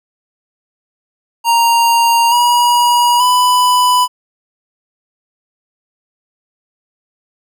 square tone with pitch steps, 932.3 / 963 / 994.6 Hz, A#5 / B5 / B5, 0 / -44 / +12 cents, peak -9 dBFS, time 1.44-4.08 s, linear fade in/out 50 ms, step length 880 ms, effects none

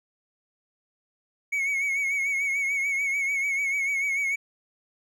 triangle tone with vibrato, 2217 Hz, C#7, in tune, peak -22 dBFS, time 1.52-4.36 s, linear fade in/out 10 ms, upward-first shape triangle, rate 6.8 Hz, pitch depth 65 cents each way, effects none

